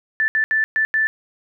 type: tone bursts at uneven times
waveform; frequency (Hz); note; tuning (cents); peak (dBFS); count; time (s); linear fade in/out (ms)
sine; 1760; A6; 0; -15; 5; 0.2-0.28 / 0.35-0.44 / 0.51-0.64 / 0.76-0.85 / 0.94-1.07; 0
effects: none